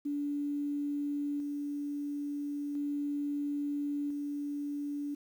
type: tone with tremolo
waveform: sine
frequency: 288.7 Hz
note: D4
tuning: 30 cents flat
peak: -31 dBFS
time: 0.05-5.15 s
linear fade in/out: 10 ms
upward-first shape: square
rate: 0.37 Hz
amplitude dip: 25%
effects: 10-bit